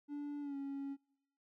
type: tone with pitch glide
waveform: triangle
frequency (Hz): 290 to 277.1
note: D4 to C#4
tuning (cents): -22 to -1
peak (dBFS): -37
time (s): 0.08-0.97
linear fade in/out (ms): 50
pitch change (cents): -79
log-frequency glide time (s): 0.41-0.56
effects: noise-tail reverb RT60 0.7 s tail -25 dB re dry + tanh soft clip ceiling -33 dBFS